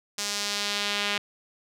sawtooth tone with band-pass filter sweep, 204.3 Hz, G#3, 28 cents flat, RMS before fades -29 dBFS, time 0.18-1.18 s, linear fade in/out 5 ms, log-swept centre 6000 to 2900 Hz, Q 1.4, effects none

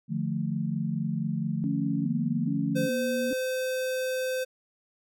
sine chord, D minor, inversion none, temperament equal with one note detuned, 150 / 174.61 / 220 Hz, D3 / F3 / A3, +37 / 0 / 0 cents, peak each -31 dBFS, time 0.08-2.89 s, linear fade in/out 50 ms
sine tone with vibrato, 257.9 Hz, C4, 25 cents flat, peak -29 dBFS, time 1.64-3.33 s, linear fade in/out 0 ms, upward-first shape square, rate 1.2 Hz, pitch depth 130 cents each way
square tone, 515 Hz, C5, 28 cents flat, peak -28 dBFS, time 2.75-4.45 s, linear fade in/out 20 ms
effects none

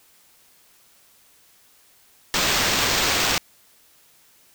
white noise with sample-and-hold, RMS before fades -21 dBFS, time 2.34-3.38 s, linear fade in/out 0 ms, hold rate 11025 Hz, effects white hiss -56 dBFS RMS until 4.54 s

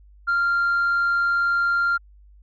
sine tone, 1391 Hz, F6, 7 cents flat, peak -16 dBFS, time 0.27-1.98 s, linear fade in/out 20 ms, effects tanh soft clip ceiling -16 dBFS + added 50 Hz sine -47 dBFS peak until 2.42 s

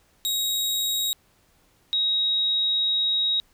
sawtooth / sine tone pair in turn, 3796 / 3796 Hz, A#7 / A#7, +31 / +31 cents, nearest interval unison, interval 0 cents, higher neither, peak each -20 dBFS, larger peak neither, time 0.25-1.13 / 1.93-3.4 s, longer second, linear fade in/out 0 ms, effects pink hiss -62 dBFS RMS until 3.53 s

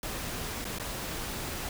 pink noise with dropouts, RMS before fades -36 dBFS, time 0.03-1.69 s, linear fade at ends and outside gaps 2 ms, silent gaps 0.644-0.651 / 0.786-0.797 s, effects none

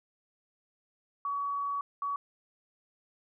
sine tone bursts at uneven times, 1131 Hz, C#6, 34 cents sharp, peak -30 dBFS, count 2, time 1.25-1.81 / 2.02-2.16 s, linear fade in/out 2 ms, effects none

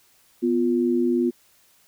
sine tone pair together, 247.5 / 350 Hz, B3 / F4, +4 / +4 cents, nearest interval tritone, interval 600 cents, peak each -21 dBFS, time 0.42-1.31 s, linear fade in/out 20 ms, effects white hiss -59 dBFS RMS until 1.87 s

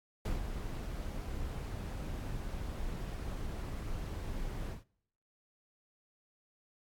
brown noise with ADSR envelope, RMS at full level -32 dBFS, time 0.25-4.84 s, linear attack 5 ms, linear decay 150 ms, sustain -7 dB, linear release 150 ms, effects noise-tail reverb RT60 0.8 s tail -26 dB re dry + AAC 64 kbps

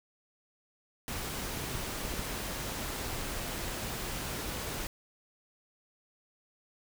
pink noise, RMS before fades -37 dBFS, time 1.08-4.87 s, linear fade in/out 0 ms
clicks, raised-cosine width 3 ms, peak -26 dBFS, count 7, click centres 1.386 / 1.573 / 1.64 / 1.752 / 2.051 / 2.139 / 2.194 s
effects none

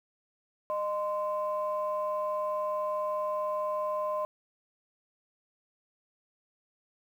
sine tone pair together, 612.3 / 1037 Hz, D#5 / C6, -28 / -16 cents, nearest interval major sixth, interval 912 cents, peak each -30 / -32 dBFS, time 0.7-4.25 s, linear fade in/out 0 ms, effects tanh soft clip ceiling -21 dBFS + 10-bit

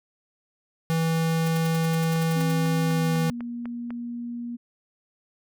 square tone, 163.3 Hz, E3, 16 cents flat, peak -22 dBFS, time 0.9-3.3 s, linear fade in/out 0 ms
white noise bursts, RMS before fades -38 dBFS, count 12, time 1.46-2.516 s, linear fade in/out 5 ms, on 22 ms, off 72 ms
click train, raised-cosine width 0.5 ms, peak -25 dBFS, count 8, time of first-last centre 2.16-3.906 s, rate 4.01 Hz
sine tone with pitch glide, 264.4 to 238.3 Hz, C4 to A#3, +18 to +38 cents, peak -30 dBFS, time 2.35-4.57 s, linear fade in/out 20 ms, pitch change -180 cents, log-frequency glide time 2.82-3.35 s
effects none

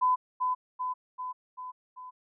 sine tone with echo, 1008 Hz, B5, 35 cents sharp, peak -21 dBFS, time 0.01-0.16 s, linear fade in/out 20 ms, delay 390 ms, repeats 5, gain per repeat -4 dB, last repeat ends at 2.11 s, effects none

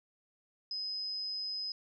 sine tone, 5050 Hz, D#8, 25 cents sharp, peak -35 dBFS, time 0.71-1.72 s, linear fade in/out 2 ms, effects none

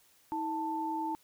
sine tone pair together, 320 / 885 Hz, D#4 / A5, +49 / +10 cents, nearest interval octave + tritone, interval 1761 cents, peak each -36 / -33 dBFS, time 0.32-1.15 s, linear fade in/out 0 ms, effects white hiss -65 dBFS RMS until 1.23 s

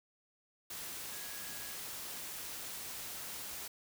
sine tone in noise, 1661.2 Hz, G#6, in tune, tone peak -54 dBFS, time 1.12-1.76 s, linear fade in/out 5 ms, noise white, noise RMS -44 dBFS, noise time 0.7-3.68 s, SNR -13 dB, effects none

